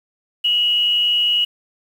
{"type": "tone with frequency modulation", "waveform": "sine", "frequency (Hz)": 2902, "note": "F#7", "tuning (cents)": -34, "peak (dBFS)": -14, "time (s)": [0.44, 1.45], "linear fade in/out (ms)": 10, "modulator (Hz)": 194, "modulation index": 0.3, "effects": ["7-bit"]}